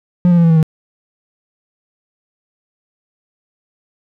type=tone with pitch steps; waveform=triangle; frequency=177.5 / 173.45 / 169.48 / 165.61 / 161.83 / 158.13 Hz; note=F3 / F3 / E3 / E3 / E3 / D#3; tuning=+28 / -12 / +48 / +8 / -32 / +28 cents; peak=-5 dBFS; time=0.25-0.628 s; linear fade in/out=0 ms; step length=63 ms; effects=none